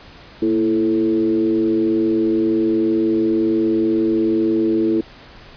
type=tone with frequency modulation; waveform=sine; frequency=332.3 Hz; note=E4; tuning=14 cents sharp; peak=-14 dBFS; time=0.42-5.01 s; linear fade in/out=5 ms; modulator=102 Hz; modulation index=0.77; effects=pink hiss -42 dBFS RMS until 5.56 s + resampled to 11025 Hz